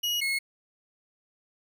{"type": "tone pair in turn", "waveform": "35% pulse", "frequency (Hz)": [2900, 2173], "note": ["F#7", "C#7"], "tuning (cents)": [-35, -35], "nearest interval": "perfect fourth", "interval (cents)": 500, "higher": "first", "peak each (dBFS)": -24, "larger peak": "neither", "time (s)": [[0.03, 0.21], [0.21, 0.39]], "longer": "neither", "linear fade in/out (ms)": 10, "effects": []}